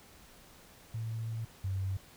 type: tone pair in turn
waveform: sine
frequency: 112.7 / 95.74 Hz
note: A2 / G2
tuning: +42 / -40 cents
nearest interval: minor third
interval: 282 cents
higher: first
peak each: -34 / -31 dBFS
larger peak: second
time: 0.94-1.45 / 1.64-1.97 s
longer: first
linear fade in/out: 5 ms
effects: pink hiss -57 dBFS RMS until 2.16 s